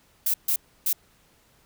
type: noise bursts at uneven times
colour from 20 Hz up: violet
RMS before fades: -23 dBFS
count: 3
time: 0.26-0.34 / 0.48-0.56 / 0.86-0.93 s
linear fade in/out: 5 ms
effects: pink hiss -61 dBFS RMS until 1.65 s